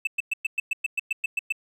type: tone bursts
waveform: triangle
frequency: 2637 Hz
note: E7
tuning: in tune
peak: -20 dBFS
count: 12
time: 0.05-1.524 s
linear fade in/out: 5 ms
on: 22 ms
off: 110 ms
effects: none